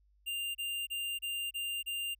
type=tone bursts; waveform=square; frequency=2794 Hz; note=F7; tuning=in tune; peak=-35 dBFS; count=6; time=0.26-2.15 s; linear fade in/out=20 ms; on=290 ms; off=30 ms; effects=added 50 Hz sine -65 dBFS peak until 2.19 s